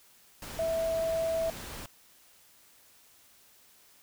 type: tone in noise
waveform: sine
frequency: 655 Hz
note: E5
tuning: 11 cents flat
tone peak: -27 dBFS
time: 0.59-1.5 s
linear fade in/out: 2 ms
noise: pink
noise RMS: -42 dBFS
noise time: 0.42-1.86 s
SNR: +12 dB
effects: white hiss -60 dBFS RMS until 4.02 s

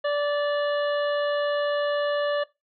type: harmonic tone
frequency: 582 Hz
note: D5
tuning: 16 cents flat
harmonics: 1 / 2 / 3 / 5 / 6 / 7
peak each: -22 / -32 / -32 / -39 / -42 / -45 dBFS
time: 0.04-2.44 s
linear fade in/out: 10 ms
effects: noise-tail reverb RT60 0.2 s tail -19 dB re dry + MP3 48 kbps

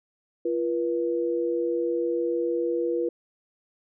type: tone pair together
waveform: sine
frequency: 343.3 / 483.1 Hz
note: F4 / B4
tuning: -30 / -38 cents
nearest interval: tritone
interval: 592 cents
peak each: -26 dBFS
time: 0.45-3.09 s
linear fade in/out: 5 ms
effects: none

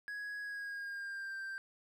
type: tone with pitch glide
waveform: triangle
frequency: 1666 to 1572.5 Hz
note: G#6 to G6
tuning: +5 to +5 cents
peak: -38 dBFS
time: 0.08-1.58 s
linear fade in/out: 0 ms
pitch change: -100 cents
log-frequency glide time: 0.41-1.38 s
effects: none

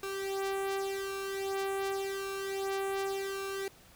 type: tone with flanger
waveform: sawtooth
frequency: 390.4 Hz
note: G4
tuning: 7 cents flat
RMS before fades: -35 dBFS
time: 0.03-3.68 s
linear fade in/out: 2 ms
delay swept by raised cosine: 1.8 to 2.67 ms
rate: 0.88 Hz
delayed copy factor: +0.75
effects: pink hiss -58 dBFS RMS until 3.95 s

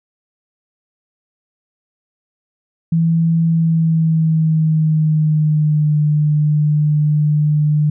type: tone with pitch glide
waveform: sine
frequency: 164.81 to 150.26 Hz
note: E3 to D3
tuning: 0 to +40 cents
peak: -11 dBFS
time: 2.92-7.9 s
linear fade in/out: 5 ms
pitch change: -160 cents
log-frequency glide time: 3.45-5.97 s
effects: none

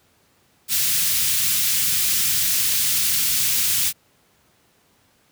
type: band-stop noise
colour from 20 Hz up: white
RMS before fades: -20 dBFS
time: 0.68-3.93 s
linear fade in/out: 50 ms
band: 140 to 2400 Hz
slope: 12 dB/octave
effects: pink hiss -60 dBFS RMS until 5.31 s + high-pass 80 Hz 12 dB/octave

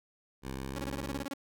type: tone with pitch glide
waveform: 10% pulse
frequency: 66.2 to 69.49 Hz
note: C2 to C#2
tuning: +21 to +5 cents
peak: -29 dBFS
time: 0.42-1.26 s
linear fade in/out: 50 ms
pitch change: +84 cents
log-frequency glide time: 0.55-1.13 s
type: tone bursts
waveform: sawtooth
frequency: 277.2 Hz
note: C#4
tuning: in tune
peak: -31 dBFS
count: 11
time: 0.76-1.337 s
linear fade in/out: 2 ms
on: 27 ms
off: 28 ms
effects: none

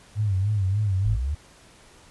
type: tone with vibrato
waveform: sine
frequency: 100 Hz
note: G2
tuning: 35 cents sharp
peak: -20 dBFS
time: 0.15-1.18 s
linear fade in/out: 50 ms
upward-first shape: sine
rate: 3.4 Hz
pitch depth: 120 cents each way
type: linear sweep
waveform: sine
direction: up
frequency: 42.53 to 78.5 Hz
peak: -23 dBFS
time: 1.05-1.35 s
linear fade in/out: 10 ms
effects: pink hiss -52 dBFS RMS until 2.1 s + resampled to 24000 Hz

